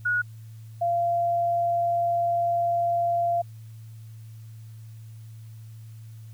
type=tone pair in turn; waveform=sine; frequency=1455 / 688.9 Hz; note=F#6 / F5; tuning=-29 / -24 cents; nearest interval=octave + minor second; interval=1295 cents; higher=first; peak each=-21 dBFS; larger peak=neither; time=0.05-0.22 / 0.81-3.42 s; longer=second; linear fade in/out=10 ms; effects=added 111 Hz sine -40 dBFS peak until 6.33 s + white hiss -61 dBFS RMS until 6.33 s